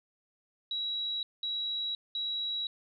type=tone bursts; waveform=sine; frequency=3882 Hz; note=B7; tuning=31 cents flat; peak=-31 dBFS; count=3; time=0.71-2.67 s; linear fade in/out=2 ms; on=520 ms; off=200 ms; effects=none